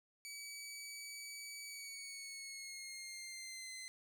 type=tone with pitch glide; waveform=15% pulse; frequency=2281 to 2056 Hz; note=C#7 to C7; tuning=+49 to -31 cents; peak=-40 dBFS; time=0.25-3.88 s; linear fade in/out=0 ms; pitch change=-180 cents; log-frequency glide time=1.64-3.72 s; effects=none